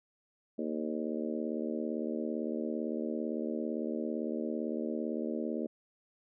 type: harmonic tone with a mistuned harmonic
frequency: 77.78 Hz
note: D#2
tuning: in tune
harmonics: 3 / 4 / 5 / 6 / 7 / 8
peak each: -36 / -38 / -40 / -42 / -43 / -44 dBFS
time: 0.58-5.67 s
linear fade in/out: 10 ms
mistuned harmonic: 8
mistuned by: -30 cents
effects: none